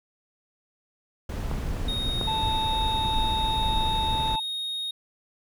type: noise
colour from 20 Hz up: brown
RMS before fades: -29 dBFS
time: 1.29-4.36 s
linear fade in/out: 5 ms
type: clicks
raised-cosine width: 1 ms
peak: -17 dBFS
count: 2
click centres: 1.514 / 2.213 s
type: tone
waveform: triangle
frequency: 3729 Hz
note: A#7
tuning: in tune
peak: -27 dBFS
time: 1.88-4.91 s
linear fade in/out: 5 ms
type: harmonic tone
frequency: 880 Hz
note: A5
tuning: in tune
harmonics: 1 / 3 / 4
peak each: -26 / -45 / -45 dBFS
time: 2.27-4.4 s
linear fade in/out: 10 ms
effects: none

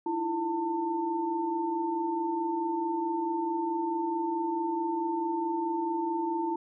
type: tone cluster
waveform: sine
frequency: 310.7 / 335.3 / 896 Hz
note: D#4 / E4 / A5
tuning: -2 / +30 / +31 cents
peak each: -39 / -30 / -31 dBFS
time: 0.06-6.56 s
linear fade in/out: 5 ms
effects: none

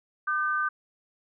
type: tone pair together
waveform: sine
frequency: 1204 / 1536.5 Hz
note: D6 / G6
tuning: +43 / -35 cents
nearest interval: major third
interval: 422 cents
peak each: -27 dBFS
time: 0.27-0.69 s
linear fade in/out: 10 ms
effects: none

